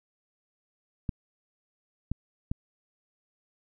clicks, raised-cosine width 5 ms, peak -17 dBFS, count 3, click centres 1.092 / 2.116 / 2.515 s, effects none

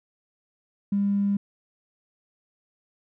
triangle tone with tanh clipping, 200.8 Hz, G3, 42 cents sharp, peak -20 dBFS, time 0.92-1.37 s, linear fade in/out 5 ms, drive 2 dB, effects none

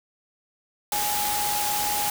sine tone in noise, 830.6 Hz, G#5, in tune, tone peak -27 dBFS, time 0.92-2.1 s, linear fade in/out 2 ms, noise white, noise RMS -27 dBFS, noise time 0.92-2.1 s, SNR -3 dB, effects none

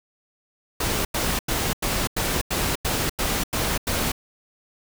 pink noise bursts, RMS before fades -24 dBFS, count 10, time 0.8-4.119 s, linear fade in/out 5 ms, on 250 ms, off 91 ms, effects none

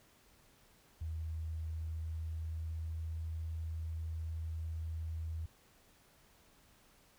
sine tone with pitch glide, 80.1 to 80.8 Hz, E2 to E2, -49 to -34 cents, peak -37 dBFS, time 1.01-5.46 s, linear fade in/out 5 ms, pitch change +15 cents, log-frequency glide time 1.65-3.12 s, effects pink hiss -66 dBFS RMS until 7.18 s

